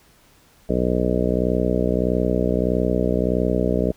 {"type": "harmonic tone", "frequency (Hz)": 61.6, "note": "B1", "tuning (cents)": -4, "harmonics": [1, 2, 3, 4, 5, 6, 7, 8, 9, 10], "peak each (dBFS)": [-26, -30, -24, -26, -27, -30, -25, -27, -30, -28], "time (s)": [0.69, 3.92], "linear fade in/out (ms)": 5, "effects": ["pink hiss -55 dBFS RMS until 3.96 s"]}